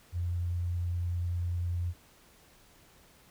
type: tone with vibrato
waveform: sine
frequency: 87.4 Hz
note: F2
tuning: 2 cents sharp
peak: -29 dBFS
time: 0.12-1.94 s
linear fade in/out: 50 ms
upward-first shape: sine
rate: 10 Hz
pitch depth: 9 cents each way
effects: pink hiss -60 dBFS RMS until 3.3 s